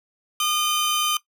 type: tone pair together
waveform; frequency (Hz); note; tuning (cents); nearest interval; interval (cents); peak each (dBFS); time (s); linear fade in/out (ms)
sawtooth; 1217 / 3067; D#6 / G7; -39 / -38; octave + major third; 1601; -20; 0.4-1.17; 2
effects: noise-tail reverb RT60 0.1 s tail -17 dB re dry